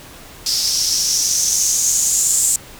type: noise with band-pass filter sweep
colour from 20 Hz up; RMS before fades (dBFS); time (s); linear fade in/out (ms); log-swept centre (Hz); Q
blue; -17; 0.46-2.56; 2; 5000 to 7600; 5.7
effects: pink hiss -39 dBFS RMS until 2.79 s